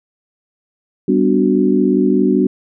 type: chord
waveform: sine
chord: G major seventh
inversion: none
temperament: equal with one note detuned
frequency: 196 / 248.8 / 293.7 / 370 Hz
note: G3 / B3 / D4 / F#4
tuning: 0 / +13 / 0 / 0 cents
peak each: -16 dBFS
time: 1.08-2.47 s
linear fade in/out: 5 ms
effects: none